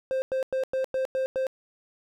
triangle tone bursts, 525 Hz, C5, 6 cents sharp, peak -22 dBFS, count 7, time 0.11-1.468 s, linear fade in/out 0 ms, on 110 ms, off 98 ms, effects none

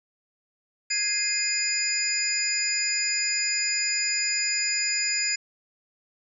sine tone cluster, 1654 / 2090 / 2483 / 4945 / 7040 Hz, G#6 / C7 / D#7 / D#8 / A8, -8 / -2 / -4 / -12 / 0 cents, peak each -34 / -32 / -32 / -27 / -28 dBFS, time 0.9-5.36 s, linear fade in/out 10 ms, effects none

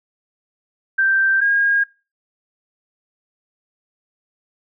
sine tone pair in turn, 1568 / 1626.8 Hz, G6 / G#6, 0 / -36 cents, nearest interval minor second, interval 64 cents, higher second, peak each -13 dBFS, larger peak neither, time 0.98-1.41 / 1.41-1.84 s, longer neither, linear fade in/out 10 ms, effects noise-tail reverb RT60 0.3 s tail -22 dB re dry

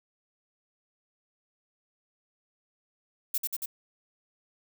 violet noise with echo, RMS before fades -28 dBFS, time 3.34-3.38 s, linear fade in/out 5 ms, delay 93 ms, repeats 3, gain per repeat -2 dB, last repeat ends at 3.659 s, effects none

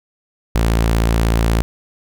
sawtooth tone, 56.4 Hz, A1, 44 cents sharp, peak -9 dBFS, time 0.55-1.62 s, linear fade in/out 0 ms, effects none

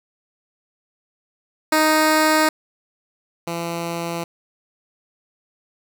10% pulse tone pair in turn, 311.1 / 169.14 Hz, D#4 / E3, 0 / +45 cents, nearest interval major seventh, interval 1055 cents, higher first, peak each -6 / -16 dBFS, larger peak first, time 1.72-2.49 / 3.47-4.24 s, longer neither, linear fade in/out 5 ms, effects none

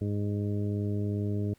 harmonic tone, 102.6 Hz, G#2, 21 cents flat, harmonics 1 / 2 / 3 / 4 / 5 / 6, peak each -29 / -34 / -37 / -38 / -51 / -47 dBFS, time 0.01-1.54 s, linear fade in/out 5 ms, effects pink hiss -66 dBFS RMS until 1.58 s

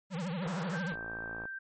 square tone with vibrato, 175.5 Hz, F3, 9 cents sharp, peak -34 dBFS, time 0.1-0.96 s, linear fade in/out 50 ms, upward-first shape triangle, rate 13 Hz, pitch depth 240 cents each way
white band-pass noise, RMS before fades -43 dBFS, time 0.42-0.78 s, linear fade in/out 10 ms, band 330 to 1700 Hz, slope 48 dB/octave
sine tone, 1568 Hz, G6, in tune, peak -38 dBFS, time 0.73-1.59 s, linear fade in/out 10 ms
click train, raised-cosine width 1 ms, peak -29 dBFS, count 31, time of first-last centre 0.92-1.455 s, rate 56.1 Hz
effects MP3 32 kbps

